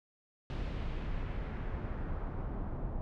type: noise with low-pass filter sweep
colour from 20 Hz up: brown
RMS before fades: -37 dBFS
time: 0.5-3.01 s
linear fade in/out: 0 ms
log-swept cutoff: 3800 to 890 Hz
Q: 1.2
effects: none